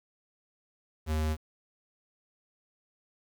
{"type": "tone", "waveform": "square", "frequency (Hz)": 77.78, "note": "D#2", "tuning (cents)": 0, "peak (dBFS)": -28, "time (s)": [1.06, 1.37], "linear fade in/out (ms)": 50, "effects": ["9-bit"]}